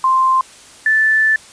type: tone pair in turn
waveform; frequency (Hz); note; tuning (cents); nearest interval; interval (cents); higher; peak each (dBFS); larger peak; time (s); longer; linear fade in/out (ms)
sine; 1046.5 / 1756.5; C6 / A6; 0 / -3; major sixth; 897; second; -10; neither; 0.04-0.41 / 0.86-1.36; second; 2
effects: white hiss -41 dBFS RMS until 1.52 s + resampled to 22050 Hz